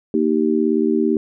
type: chord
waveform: sine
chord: Eb major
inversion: second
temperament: just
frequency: 233.3 / 311.1 / 388.9 Hz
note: Bb3 / Eb4 / G4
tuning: +2 / 0 / -14 cents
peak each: -19 dBFS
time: 0.14-1.17 s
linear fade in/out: 2 ms
effects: none